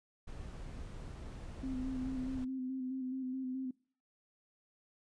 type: noise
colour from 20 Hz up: brown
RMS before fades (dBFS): -45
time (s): 0.27-2.45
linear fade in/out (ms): 10
type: tone with vibrato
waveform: sine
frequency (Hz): 259.4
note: C4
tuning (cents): -15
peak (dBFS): -36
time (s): 1.63-3.71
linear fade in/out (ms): 5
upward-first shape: square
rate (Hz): 4.7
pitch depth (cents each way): 26
effects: noise-tail reverb RT60 0.5 s tail -25 dB re dry + resampled to 22050 Hz